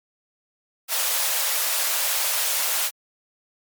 white high-pass noise, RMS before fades -23 dBFS, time 0.88-2.91 s, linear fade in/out 50 ms, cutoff 510 Hz, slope 48 dB/octave, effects MP3 96 kbps

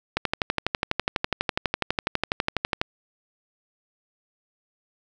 click train, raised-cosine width 0.3 ms, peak -6 dBFS, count 33, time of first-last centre 0.17-2.815 s, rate 12.1 Hz, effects none

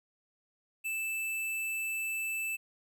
square tone, 2640 Hz, E7, 2 cents sharp, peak -33 dBFS, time 0.84-2.57 s, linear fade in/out 20 ms, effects 12-bit

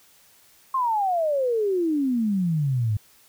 sine exponential sweep, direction down, 1081 to 101.6 Hz, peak -20 dBFS, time 0.74-2.97 s, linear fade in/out 5 ms, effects white hiss -56 dBFS RMS until 3.28 s

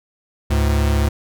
square tone pair together, 71.68 / 106.2 Hz, D2 / G#2, -41 / +39 cents, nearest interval perfect fifth, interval 680 cents, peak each -16 / -22 dBFS, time 0.5-1.09 s, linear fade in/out 10 ms, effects none

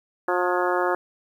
harmonic tone with a mistuned harmonic, 179 Hz, F3, 43 cents sharp, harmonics 2 / 3 / 4 / 5 / 6 / 7 / 8 / 9, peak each -25 / -27 / -28 / -29 / -30 / -30 / -31 / -32 dBFS, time 0.28-0.95 s, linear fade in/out 2 ms, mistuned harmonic 9, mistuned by +67 cents, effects 9-bit

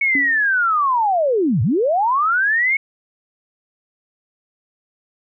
sine linear two-way sweep, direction down then up, 2229 to 95.2 to 2213 Hz, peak -14 dBFS, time 0.01-2.77 s, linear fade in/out 5 ms, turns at 1.62 s
sine tone with exponential decay, 277.2 Hz, C#4, in tune, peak -18 dBFS, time 0.15-0.47 s, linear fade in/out 2 ms, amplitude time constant 68 ms
effects none

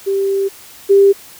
sine tone pair in turn, 392 / 396.3 Hz, G4 / G4, 0 / +19 cents, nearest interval unison, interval 19 cents, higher second, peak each -13 / -5 dBFS, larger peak second, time 0.06-0.49 / 0.89-1.13 s, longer first, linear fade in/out 20 ms, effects white hiss -39 dBFS RMS until 1.39 s

